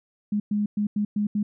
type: tone bursts at uneven times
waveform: sine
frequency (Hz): 207.7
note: G#3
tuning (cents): 0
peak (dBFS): -21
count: 6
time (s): 0.32-0.4 / 0.51-0.66 / 0.77-0.87 / 0.96-1.05 / 1.16-1.27 / 1.35-1.43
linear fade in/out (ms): 5
effects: none